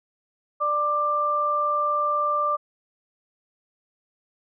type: tone pair together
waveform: sine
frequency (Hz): 591.3 / 1184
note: D5 / D6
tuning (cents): +12 / +14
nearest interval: octave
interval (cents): 1202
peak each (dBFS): -28 / -21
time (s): 0.6-2.57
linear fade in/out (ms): 20
effects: none